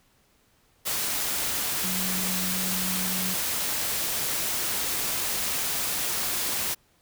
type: tone in noise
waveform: sine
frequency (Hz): 185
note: F#3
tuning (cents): 0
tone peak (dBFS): -32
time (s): 1.83-3.35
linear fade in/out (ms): 20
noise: white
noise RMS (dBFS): -28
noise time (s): 0.85-6.75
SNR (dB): -7
effects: pink hiss -64 dBFS RMS until 7.01 s